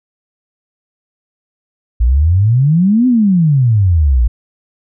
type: exponential two-way sweep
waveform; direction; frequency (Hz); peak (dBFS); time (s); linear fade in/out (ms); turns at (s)
sine; up then down; 55 to 259.1 to 55; -7; 2-4.28; 10; 3.07
effects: none